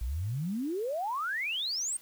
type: exponential sweep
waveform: sine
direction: up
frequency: 53.7 to 8870 Hz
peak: -30 dBFS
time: 0.01-1.97 s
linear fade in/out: 5 ms
effects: white hiss -56 dBFS RMS until 2.01 s